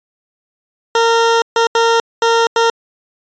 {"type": "tone bursts at uneven times", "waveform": "20% pulse", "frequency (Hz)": 460.2, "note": "A#4", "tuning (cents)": -22, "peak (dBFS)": -5, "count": 5, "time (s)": [[0.95, 1.42], [1.56, 1.67], [1.75, 2], [2.22, 2.47], [2.56, 2.7]], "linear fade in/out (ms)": 2, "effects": ["resampled to 16000 Hz"]}